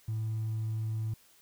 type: tone with hard clipping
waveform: triangle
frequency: 110.1 Hz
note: A2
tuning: 2 cents sharp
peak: -30 dBFS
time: 0.08-1.14 s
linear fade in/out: 5 ms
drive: 2 dB
effects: white hiss -62 dBFS RMS until 1.41 s